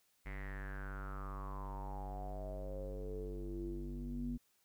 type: tone with low-pass filter sweep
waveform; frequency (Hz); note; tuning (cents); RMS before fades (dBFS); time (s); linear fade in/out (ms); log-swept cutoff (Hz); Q
square; 48.7; G1; -11; -43; 0.25-4.38; 20; 2100 to 230; 8.4
effects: white hiss -75 dBFS RMS until 4.64 s